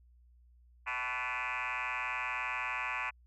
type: tone with frequency modulation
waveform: sine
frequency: 1742 Hz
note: A6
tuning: 18 cents flat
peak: -32 dBFS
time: 0.86-3.11 s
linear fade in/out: 20 ms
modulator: 123 Hz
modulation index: 7.1
effects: tanh soft clip ceiling -29 dBFS + added 60 Hz sine -59 dBFS peak until 3.26 s